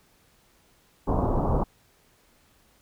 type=low-pass noise; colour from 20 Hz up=pink; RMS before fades=-24 dBFS; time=1.07-1.64 s; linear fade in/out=10 ms; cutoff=1100 Hz; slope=48 dB/octave; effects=pink hiss -62 dBFS RMS until 2.81 s